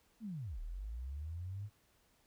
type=linear two-way sweep; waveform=sine; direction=down then up; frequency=235.6 to 35.83 to 106.5 Hz; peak=-40 dBFS; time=0.2-1.7 s; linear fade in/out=50 ms; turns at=0.6 s; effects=pink hiss -72 dBFS RMS until 2.26 s